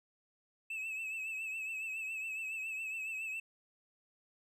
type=tone with vibrato; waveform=triangle; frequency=2609 Hz; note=E7; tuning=18 cents flat; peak=-36 dBFS; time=0.7-3.4 s; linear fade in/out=5 ms; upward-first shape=triangle; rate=7.2 Hz; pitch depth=60 cents each way; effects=none